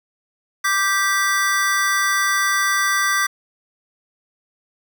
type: chord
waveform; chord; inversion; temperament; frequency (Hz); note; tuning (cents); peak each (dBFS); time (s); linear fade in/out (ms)
square; G major; second; just; 1176 / 1568 / 1960; D6 / G6 / B6; +2 / 0 / -14; -22; 0.64-3.27; 10
effects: 8-bit